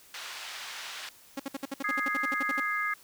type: band-pass noise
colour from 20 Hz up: white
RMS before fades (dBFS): -41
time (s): 0.14-1.09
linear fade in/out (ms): 2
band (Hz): 970 to 3900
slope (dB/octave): 12
type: tone bursts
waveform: sawtooth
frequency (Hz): 274.1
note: C#4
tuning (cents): -19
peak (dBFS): -28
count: 15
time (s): 1.37-2.601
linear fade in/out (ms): 5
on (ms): 27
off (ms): 59
type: chord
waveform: sine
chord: Ab major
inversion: second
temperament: equal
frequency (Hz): 1244.5 / 1661.2 / 2093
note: Eb6 / Ab6 / C7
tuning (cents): 0 / 0 / 0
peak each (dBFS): -32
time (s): 1.84-2.94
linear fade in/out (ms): 5
effects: white hiss -56 dBFS RMS until 3.03 s